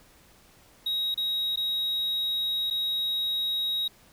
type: tone with dropouts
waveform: triangle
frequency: 3800 Hz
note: A#7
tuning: 33 cents sharp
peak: -24 dBFS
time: 0.86-3.88 s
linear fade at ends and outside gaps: 5 ms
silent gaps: 1.144-1.175 / 1.56-1.572 / 2.702-2.708 s
effects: pink hiss -57 dBFS RMS until 4.12 s